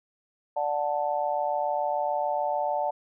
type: chord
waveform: sine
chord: D major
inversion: none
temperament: just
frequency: 587.3 / 734.2 / 881 Hz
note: D5 / F#5 / A5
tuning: 0 / -14 / +2 cents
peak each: -29 dBFS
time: 0.56-2.91 s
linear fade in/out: 10 ms
effects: none